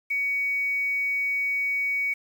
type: tone with quantisation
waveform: sine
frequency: 2250 Hz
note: C#7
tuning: 25 cents sharp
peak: -23 dBFS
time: 0.1-2.14 s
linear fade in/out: 10 ms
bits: 8
effects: none